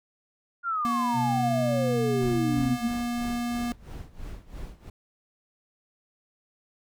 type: exponential sweep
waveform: sine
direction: down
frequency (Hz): 1422 to 219.1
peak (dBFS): -25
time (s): 0.63-2.9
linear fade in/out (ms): 50
type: tone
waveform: square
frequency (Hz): 239.3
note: A#3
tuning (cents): +46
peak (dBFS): -28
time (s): 0.85-3.72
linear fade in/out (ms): 0
type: tone with vibrato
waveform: sine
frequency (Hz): 127.6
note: C3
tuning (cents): -43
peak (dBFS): -28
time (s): 1.13-2.78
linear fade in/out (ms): 50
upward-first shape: triangle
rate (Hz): 8.9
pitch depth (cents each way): 30
type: noise with tremolo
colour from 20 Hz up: brown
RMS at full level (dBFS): -37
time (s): 2.2-4.9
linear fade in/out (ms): 5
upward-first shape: sine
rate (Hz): 3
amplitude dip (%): 85
effects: none